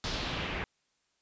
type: noise with low-pass filter sweep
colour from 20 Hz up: pink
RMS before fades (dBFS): -35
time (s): 0.04-0.64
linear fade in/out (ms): 0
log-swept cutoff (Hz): 5100 to 2200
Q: 2.1
effects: white hiss -75 dBFS RMS until 1.21 s + resampled to 16000 Hz